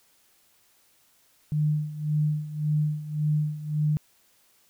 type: tone with tremolo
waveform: sine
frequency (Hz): 151.2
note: D#3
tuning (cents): -49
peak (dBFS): -20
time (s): 1.52-3.97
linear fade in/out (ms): 0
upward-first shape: sine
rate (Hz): 1.8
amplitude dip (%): 80
effects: white hiss -63 dBFS RMS until 4.69 s